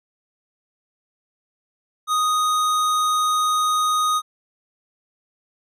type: tone with hard clipping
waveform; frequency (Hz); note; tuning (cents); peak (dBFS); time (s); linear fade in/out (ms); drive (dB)
sine; 1244.5; D#6; 0; -19; 2.07-4.22; 50; 18
effects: resampled to 32000 Hz